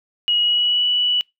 sine tone with pitch glide, 2900 to 2952 Hz, F#7 to F#7, -35 to -5 cents, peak -15 dBFS, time 0.28-1.21 s, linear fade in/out 0 ms, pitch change +30 cents, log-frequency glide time 0.41-0.85 s, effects noise-tail reverb RT60 0.2 s tail -25 dB re dry

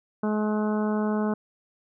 harmonic tone, 212.5 Hz, G#3, 40 cents sharp, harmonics 1 / 2 / 3 / 4 / 5 / 6 / 7, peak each -24 / -30 / -34 / -36 / -38 / -40 / -41 dBFS, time 0.23-1.34 s, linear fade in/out 5 ms, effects none

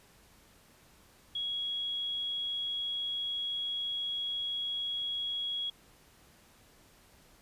sine tone, 3322 Hz, G#7, in tune, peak -32 dBFS, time 1.35-5.7 s, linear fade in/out 5 ms, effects pink hiss -61 dBFS RMS until 7.41 s + resampled to 32000 Hz

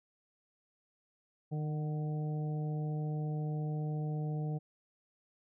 harmonic tone with a mistuned harmonic, 152.4 Hz, D#3, 36 cents flat, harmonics 1 / 2 / 3 / 4 / 5, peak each -33 / -46 / -46 / -52 / -49 dBFS, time 1.51-4.59 s, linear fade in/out 20 ms, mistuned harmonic 5, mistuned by -27 cents, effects none

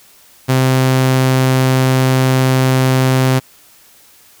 sawtooth tone, 130.4 Hz, C3, 5 cents flat, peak -6 dBFS, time 0.48-3.4 s, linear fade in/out 20 ms, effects white hiss -46 dBFS RMS until 4.4 s

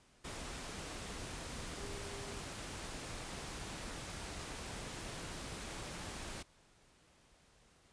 sine tone in noise, 401.5 Hz, G4, 41 cents sharp, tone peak -50 dBFS, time 1.77-2.39 s, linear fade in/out 10 ms, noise pink, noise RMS -45 dBFS, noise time 0.24-6.43 s, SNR -8 dB, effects pink hiss -67 dBFS RMS until 7.92 s + resampled to 22050 Hz

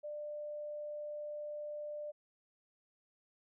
sine tone, 595 Hz, D5, 22 cents sharp, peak -40 dBFS, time 0.03-2.12 s, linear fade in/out 20 ms, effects none

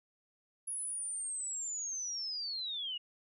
sine linear sweep, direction down, 10548 to 2826 Hz, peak -36 dBFS, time 0.67-2.98 s, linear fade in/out 10 ms, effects none

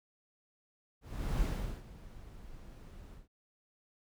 brown noise with ADSR envelope, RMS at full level -31 dBFS, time 1.01-3.28 s, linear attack 390 ms, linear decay 420 ms, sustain -19 dB, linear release 140 ms, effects none

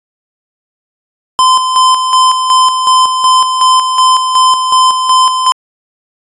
square tone with tremolo, 1029 Hz, C6, 29 cents flat, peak -5 dBFS, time 1.39-5.52 s, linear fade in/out 0 ms, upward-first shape square, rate 2.7 Hz, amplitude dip 50%, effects resampled to 22050 Hz

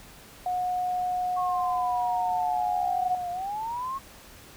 sine tone, 726 Hz, F#5, 33 cents flat, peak -25 dBFS, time 0.46-3.15 s, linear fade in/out 2 ms
sine linear two-way sweep, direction down then up, 1100 to 698.5 to 1100 Hz, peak -29 dBFS, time 1.36-3.99 s, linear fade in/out 20 ms, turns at 3.31 s
effects pink hiss -49 dBFS RMS until 4.56 s

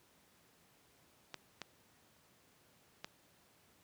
clicks, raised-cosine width 0.2 ms, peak -25 dBFS, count 3, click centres 1.343 / 1.617 / 3.045 s, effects pink hiss -68 dBFS RMS until 3.83 s + high-pass 100 Hz 12 dB/octave

